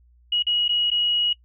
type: tone with dropouts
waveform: sine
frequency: 2903 Hz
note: F#7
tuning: 34 cents flat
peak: -19 dBFS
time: 0.32-1.33 s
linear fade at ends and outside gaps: 5 ms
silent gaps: 0.425-0.467 / 0.681-0.691 / 0.903-0.914 s
effects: noise-tail reverb RT60 0.1 s tail -22 dB re dry + added 60 Hz sine -53 dBFS peak until 1.44 s